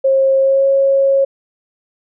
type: tone with pitch glide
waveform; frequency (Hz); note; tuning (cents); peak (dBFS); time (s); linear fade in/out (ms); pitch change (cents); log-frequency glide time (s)
sine; 537 to 546.1; C5 to C#5; +45 to -26; -9; 0.04-1.25; 10; +29; 0.39-0.66
effects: none